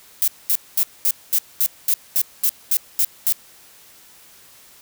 violet noise bursts, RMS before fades -17 dBFS, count 12, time 0.22-3.324 s, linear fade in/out 0 ms, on 57 ms, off 220 ms, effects white hiss -48 dBFS RMS until 4.81 s

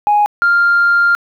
sine tone pair in turn, 830.6 / 1396.9 Hz, G#5 / F6, 0 / 0 cents, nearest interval major sixth, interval 900 cents, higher second, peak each -7 dBFS, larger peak neither, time 0.07-0.26 / 0.42-1.15 s, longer second, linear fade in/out 0 ms, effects tanh soft clip ceiling -5 dBFS + 8-bit

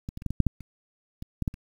clicks, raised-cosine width 5 ms, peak -21 / -24 / -29 / -16 / -18 / -6 / -10 / -30 / -24 / -15 / -13 / -29 dBFS, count 12, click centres 0.089 / 0.174 / 0.221 / 0.263 / 0.306 / 0.403 / 0.467 / 0.607 / 1.224 / 1.423 / 1.478 / 1.541 s, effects 8-bit

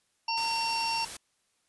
harmonic tone, 912 Hz, A#5, 38 cents flat, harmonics 1 / 3 / 5 / 6, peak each -30 / -34 / -37 / -34 dBFS, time 0.28-1.05 s, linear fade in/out 5 ms
white noise, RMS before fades -40 dBFS, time 0.37-1.17 s, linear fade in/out 5 ms
effects white hiss -73 dBFS RMS until 1.68 s + resampled to 24000 Hz

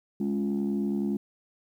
sine chord, Db major, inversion second, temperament equal, 207.7 / 277.2 / 349.2 Hz, Ab3 / Db4 / F4, 0 / 0 / 0 cents, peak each -26 / -31 / -32 dBFS, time 0.2-1.17 s, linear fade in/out 5 ms, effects tanh soft clip ceiling -20 dBFS + 10-bit

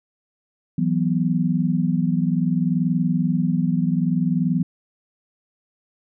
sine chord, E suspended second, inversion none, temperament just, 164.81 / 185.42 / 247.2 Hz, E3 / F#3 / B3, 0 / +4 / +2 cents, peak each -21 / -22 / -23 dBFS, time 0.78-4.63 s, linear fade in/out 5 ms, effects none

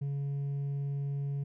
triangle tone with hard clipping, 140.6 Hz, C#3, 25 cents sharp, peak -30 dBFS, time 0.01-1.44 s, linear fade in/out 10 ms, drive 1 dB, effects none

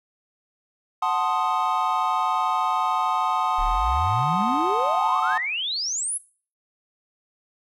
triangle chord, F# diminished seventh, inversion none, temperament equal, 740 / 880 / 1046.5 / 1244.5 Hz, F#5 / A5 / C6 / Eb6, 0 / 0 / 0 / 0 cents, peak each -24 dBFS, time 1.02-5.38 s, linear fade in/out 5 ms
sine exponential sweep, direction up, 30.87 to 11175 Hz, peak -24 dBFS, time 3.58-6.18 s, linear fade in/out 10 ms
effects noise-tail reverb RT60 0.4 s tail -18 dB re dry + tanh soft clip ceiling -10 dBFS

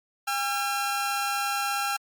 sawtooth tone pair together, 808 / 1358.9 Hz, G#5 / F6, -48 / -48 cents, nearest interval major sixth, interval 900 cents, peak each -25 dBFS, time 0.27-1.97 s, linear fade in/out 10 ms, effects Opus 48 kbps

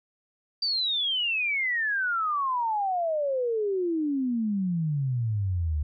sine exponential sweep, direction down, 4699 to 72 Hz, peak -24 dBFS, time 0.62-5.83 s, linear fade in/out 5 ms, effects none

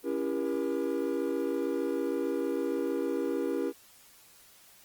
triangle chord, C# diminished seventh, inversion none, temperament just, 277.2 / 332.6 / 399.1 / 479 Hz, C#4 / E4 / G4 / Bb4, 0 / +16 / +31 / +47 cents, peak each -32 dBFS, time 0.03-3.73 s, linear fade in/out 50 ms, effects white hiss -57 dBFS RMS until 4.84 s + Opus 24 kbps

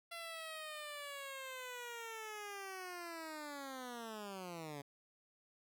10% pulse linear sweep, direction down, 682 to 138.59 Hz, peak -37 dBFS, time 0.11-4.82 s, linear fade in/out 10 ms, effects none

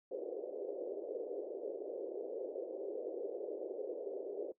pink band-pass noise, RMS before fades -42 dBFS, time 0.11-4.52 s, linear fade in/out 5 ms, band 370 to 550 Hz, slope 48 dB/octave, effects noise-tail reverb RT60 0.1 s tail -17 dB re dry

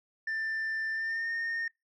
sine tone with pitch glide, 1780 to 1833.2 Hz, A6 to A#6, +20 to -29 cents, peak -28 dBFS, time 0.27-1.68 s, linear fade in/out 5 ms, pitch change +51 cents, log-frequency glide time 0.92-1.3 s, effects noise-tail reverb RT60 0.2 s tail -25 dB re dry + tanh soft clip ceiling -29 dBFS

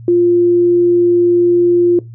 sine tone, 349.2 Hz, F4, in tune, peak -7 dBFS, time 0.08-1.99 s, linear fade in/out 2 ms, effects noise-tail reverb RT60 0.2 s tail -20 dB re dry + added 116 Hz sine -30 dBFS peak until 2.14 s

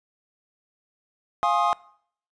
triangle chord, F minor seventh, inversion none, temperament equal with one note detuned, 698.5 / 830.6 / 1064.8 / 1244.5 Hz, F5 / Ab5 / C6 / Eb6, 0 / 0 / +30 / 0 cents, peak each -23 dBFS, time 1.43-1.73 s, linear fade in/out 0 ms, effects noise-tail reverb RT60 0.6 s tail -22 dB re dry + resampled to 22050 Hz

